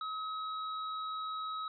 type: tone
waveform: square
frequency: 1277 Hz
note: D#6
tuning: 45 cents sharp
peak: -37 dBFS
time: 0.01-1.68 s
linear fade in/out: 2 ms
effects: resampled to 11025 Hz